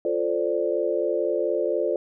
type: chord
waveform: sine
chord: D minor seventh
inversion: first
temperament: equal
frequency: 349.2 / 440 / 523.3 / 587.3 Hz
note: F4 / A4 / C5 / D5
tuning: 0 / 0 / 0 / 0 cents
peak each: -27 dBFS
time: 0.05-1.96 s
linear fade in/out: 2 ms
effects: none